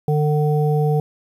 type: harmonic tone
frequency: 150 Hz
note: D3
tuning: 37 cents sharp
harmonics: 1 / 3 / 5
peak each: -16 / -21 / -26 dBFS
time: 0.08-1 s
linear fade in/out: 2 ms
effects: 8-bit